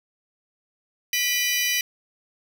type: tone cluster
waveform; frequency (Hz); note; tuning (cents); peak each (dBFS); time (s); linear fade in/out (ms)
30% pulse; 1964 / 2408 / 3011 / 5740; B6 / D7 / F#7 / F8; -10 / +43 / +30 / +47; -24; 1.13-1.81; 2
effects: none